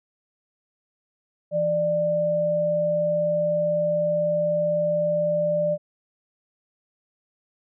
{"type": "tone pair together", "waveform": "sine", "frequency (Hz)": [166.69, 594], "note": ["E3", "D5"], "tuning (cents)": [20, 20], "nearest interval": "octave + minor seventh", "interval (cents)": 2200, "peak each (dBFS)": [-30, -20], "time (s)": [1.51, 5.78], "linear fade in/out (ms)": 50, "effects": []}